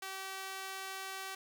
sawtooth tone with high-pass filter, 384.1 Hz, G4, 35 cents flat, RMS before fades -43 dBFS, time 0.02-1.35 s, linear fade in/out 5 ms, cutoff 1000 Hz, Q 0.69, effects none

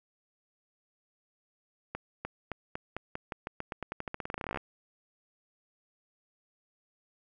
accelerating click train, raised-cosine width 0.5 ms, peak -20 dBFS, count 29, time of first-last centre 1.95-4.573 s, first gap 300 ms, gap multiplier 0.89, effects none

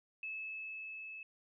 sine tone with level ramp, 2603 Hz, E7, 22 cents flat, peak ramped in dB -39 to -45 dBFS, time 0.23-1.23 s, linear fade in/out 2 ms, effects none

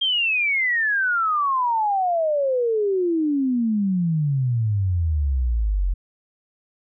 sine exponential sweep, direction down, 3229 to 43.15 Hz, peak -18 dBFS, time 0.01-5.94 s, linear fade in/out 10 ms, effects none

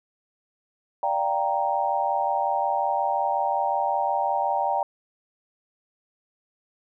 sine chord, G minor seventh, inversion second, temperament equal, 587.3 / 698.5 / 784 / 932.3 Hz, D5 / F5 / G5 / Bb5, 0 / 0 / 0 / 0 cents, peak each -29 / -30 / -25 / -26 dBFS, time 1.03-4.83 s, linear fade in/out 2 ms, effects none

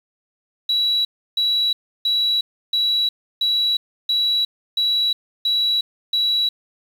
sine tone bursts, 3913 Hz, B7, 17 cents flat, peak -15 dBFS, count 9, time 0.69-6.49 s, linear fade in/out 5 ms, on 360 ms, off 320 ms, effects tanh soft clip ceiling -12 dBFS + 7-bit

